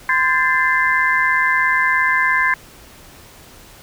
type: tone cluster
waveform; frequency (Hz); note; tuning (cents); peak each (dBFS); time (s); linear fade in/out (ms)
sine; 1032 / 1599 / 1756 / 2070; C6 / G6 / A6 / C7; -24 / +34 / -4 / -19; -19; 0.09-2.54; 2
effects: pink hiss -43 dBFS RMS until 3.82 s